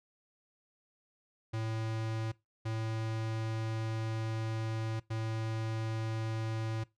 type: tone bursts at uneven times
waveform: square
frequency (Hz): 111.4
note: A2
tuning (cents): +22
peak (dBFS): -34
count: 3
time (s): 1.53-2.32 / 2.65-5 / 5.1-6.84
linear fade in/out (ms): 10
effects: noise-tail reverb RT60 0.2 s tail -20 dB re dry + low-pass 6000 Hz 12 dB/octave